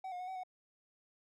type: tone with pitch steps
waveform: triangle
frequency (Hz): 758 / 718 / 733 / 757 / 738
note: F#5 / F5 / F#5 / F#5 / F#5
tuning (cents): +42 / +48 / -16 / +39 / -5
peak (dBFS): -38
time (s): 0.04-0.435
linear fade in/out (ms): 5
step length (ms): 79
effects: none